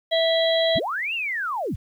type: harmonic tone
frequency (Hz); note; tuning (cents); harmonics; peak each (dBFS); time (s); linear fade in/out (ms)
656; E5; -9; 1 / 3 / 5 / 6; -19 / -29 / -26 / -27; 0.11-0.8; 20
type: linear two-way sweep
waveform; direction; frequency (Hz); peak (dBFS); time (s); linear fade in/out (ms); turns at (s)
sine; up then down; 39.42 to 2848 to 39.42; -24; 0.75-1.76; 10; 1.14
effects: 9-bit